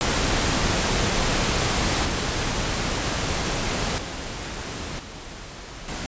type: noise with level steps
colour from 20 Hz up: pink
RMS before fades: -22 / -25 / -32 / -38 / -31 dBFS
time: 0.01-6.06 s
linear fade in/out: 0 ms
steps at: 2.05 / 3.98 / 4.99 / 5.88 s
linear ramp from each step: 2 ms
effects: resampled to 16000 Hz